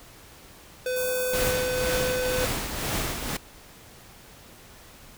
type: tone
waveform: square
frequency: 505 Hz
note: B4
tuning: 39 cents sharp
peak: -26 dBFS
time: 0.86-2.45 s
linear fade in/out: 2 ms
type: band-stop noise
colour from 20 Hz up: white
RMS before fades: -34 dBFS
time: 0.96-1.51 s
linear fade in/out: 5 ms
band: 1300 to 6400 Hz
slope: 48 dB/octave
type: noise with tremolo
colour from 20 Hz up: pink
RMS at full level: -27 dBFS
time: 1.33-3.37 s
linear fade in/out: 5 ms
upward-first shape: triangle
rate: 2 Hz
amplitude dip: 55%
effects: pink hiss -49 dBFS RMS until 5.17 s